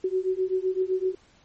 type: beating tone pair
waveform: sine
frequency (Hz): 370 / 377.8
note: F#4 / F#4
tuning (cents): 0 / +36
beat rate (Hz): 7.8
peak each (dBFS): -26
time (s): 0.04-1.15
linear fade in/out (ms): 5
effects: pink hiss -59 dBFS RMS until 1.44 s + MP3 32 kbps